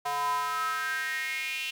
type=tone with high-pass filter sweep; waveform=square; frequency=143.5 Hz; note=D3; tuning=40 cents flat; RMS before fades=-31 dBFS; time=0.05-1.71 s; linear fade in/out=10 ms; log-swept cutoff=830 to 2800 Hz; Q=6.4; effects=10-bit